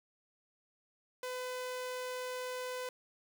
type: tone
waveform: sawtooth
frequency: 504 Hz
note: B4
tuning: 35 cents sharp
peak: -34 dBFS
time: 1.23-2.89 s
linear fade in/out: 2 ms
effects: none